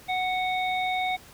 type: harmonic tone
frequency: 740 Hz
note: F#5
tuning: in tune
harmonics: 1 / 3 / 5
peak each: -26 / -30 / -35 dBFS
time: 0.08-1.17 s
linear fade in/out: 20 ms
effects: pink hiss -50 dBFS RMS until 1.33 s